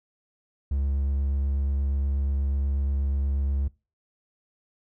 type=tone with vibrato; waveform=triangle; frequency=69.3 Hz; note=C#2; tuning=in tune; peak=-21 dBFS; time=0.71-3.68 s; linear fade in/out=5 ms; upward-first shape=triangle; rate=8.3 Hz; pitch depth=16 cents each way; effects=noise-tail reverb RT60 0.3 s tail -22 dB re dry